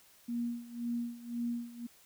sine tone with tremolo, 237.2 Hz, A#3, 30 cents sharp, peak -31 dBFS, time 0.28-1.87 s, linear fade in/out 10 ms, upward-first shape sine, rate 1.9 Hz, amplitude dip 85%, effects white hiss -62 dBFS RMS until 2.05 s

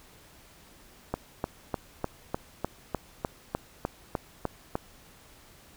click train, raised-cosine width 1 ms, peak -14 dBFS, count 13, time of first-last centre 1.14-4.754 s, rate 3.32 Hz, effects pink hiss -55 dBFS RMS until 5.76 s

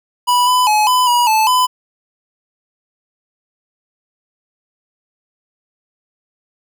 square tone with pitch steps, 983 / 1001 / 850 / 1004 / 966 / 873 / 1006 Hz, B5 / B5 / G#5 / B5 / B5 / A5 / B5, -8 / +23 / +40 / +28 / -39 / -14 / +32 cents, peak -11 dBFS, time 0.27-1.67 s, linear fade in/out 20 ms, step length 200 ms, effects none

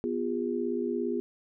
sine chord, F diminished, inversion second, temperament equal with one note detuned, 246.9 / 349.2 / 406.5 Hz, Cb4 / F4 / Ab4, 0 / 0 / -37 cents, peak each -32 dBFS, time 0.04-1.2 s, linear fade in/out 0 ms, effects none

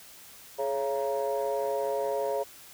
sine tone cluster, 421.3 / 553 / 680 / 938 Hz, G#4 / C#5 / F5 / A#5, +25 / -4 / -46 / +11 cents, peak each -31 / -29 / -33 / -35 dBFS, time 0.58-2.44 s, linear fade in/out 20 ms, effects tanh soft clip ceiling -20 dBFS + white hiss -50 dBFS RMS until 2.73 s

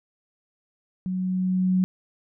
sine tone with level ramp, 185 Hz, F#3, in tune, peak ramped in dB -25 to -17 dBFS, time 1.06-1.84 s, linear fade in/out 0 ms, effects none

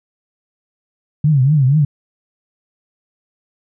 sine tone with vibrato, 140.9 Hz, C#3, 29 cents sharp, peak -9 dBFS, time 1.24-1.85 s, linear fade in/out 5 ms, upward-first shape triangle, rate 4.2 Hz, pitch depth 210 cents each way, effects none

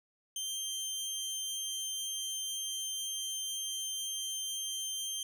20% pulse tone, 3149 Hz, G7, 7 cents sharp, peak -30 dBFS, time 0.36-5.23 s, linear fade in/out 2 ms, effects none

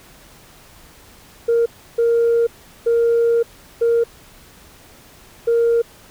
sine tone bursts at uneven times, 466.2 Hz, A#4, in tune, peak -11 dBFS, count 5, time 1.48-1.66 / 1.98-2.47 / 2.86-3.43 / 3.81-4.04 / 5.47-5.82 s, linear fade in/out 10 ms, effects tanh soft clip ceiling -10 dBFS + pink hiss -46 dBFS RMS until 6.1 s

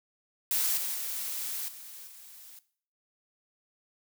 blue noise with level steps, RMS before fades -28 / -33 / -35 / -46 / -50 dBFS, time 0.51-2.59 s, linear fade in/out 2 ms, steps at 0.77 / 0.94 / 1.68 / 2.07 s, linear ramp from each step 5 ms, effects noise-tail reverb RT60 0.5 s tail -17 dB re dry

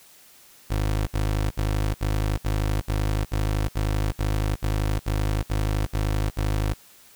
25% pulse tone bursts, 51.9 Hz, G#1, in tune, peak -18 dBFS, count 14, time 0.7-6.738 s, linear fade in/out 10 ms, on 370 ms, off 66 ms, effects white hiss -52 dBFS RMS until 7.15 s

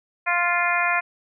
harmonic tone, 349.2 Hz, F4, in tune, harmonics 2 / 3 / 4 / 5 / 6 / 7, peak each -26 / -26 / -26 / -26 / -26 / -26 dBFS, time 0.26-1.01 s, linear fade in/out 20 ms, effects none

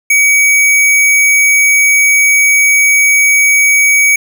sine tone with sample-and-hold, 2270 Hz, C#7, 41 cents sharp, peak -5 dBFS, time 0.1-4.16 s, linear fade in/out 5 ms, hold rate 8820 Hz, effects none

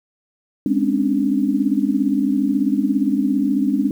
sine tone cluster, 206.4 / 259.3 / 276.2 / 294 Hz, G#3 / C4 / C#4 / D4, -10 / -15 / -6 / +2 cents, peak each -21 dBFS, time 0.66-3.91 s, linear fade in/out 2 ms, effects 8-bit

